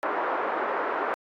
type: band-pass noise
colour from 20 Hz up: white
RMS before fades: -28 dBFS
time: 0.03-1.14 s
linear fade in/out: 0 ms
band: 340 to 1400 Hz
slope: 24 dB/octave
effects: AAC 64 kbps